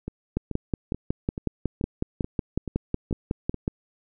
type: two click trains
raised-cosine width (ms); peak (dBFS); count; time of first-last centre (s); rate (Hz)
3; -18 / -11; 9 / 19; 0.08-3.543 / 0.37-3.679; 2.31 / 5.44
effects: none